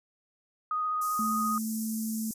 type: tone with vibrato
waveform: sine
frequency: 1244.5 Hz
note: D#6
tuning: in tune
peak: -27 dBFS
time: 0.71-1.58 s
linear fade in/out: 2 ms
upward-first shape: sine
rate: 15 Hz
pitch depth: 12 cents each way
type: high-pass noise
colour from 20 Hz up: white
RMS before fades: -38 dBFS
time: 1.01-2.34 s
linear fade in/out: 10 ms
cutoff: 5500 Hz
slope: 48 dB/octave
type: tone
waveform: sine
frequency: 220.4 Hz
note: A3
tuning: 3 cents sharp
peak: -30 dBFS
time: 1.19-2.31 s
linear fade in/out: 2 ms
effects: resampled to 32000 Hz